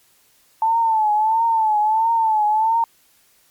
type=tone with vibrato; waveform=sine; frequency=880 Hz; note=A5; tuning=in tune; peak=-14 dBFS; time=0.62-2.84 s; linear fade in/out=2 ms; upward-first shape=triangle; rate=1.5 Hz; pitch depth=91 cents each way; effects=white hiss -57 dBFS RMS until 3.5 s + MP3 96 kbps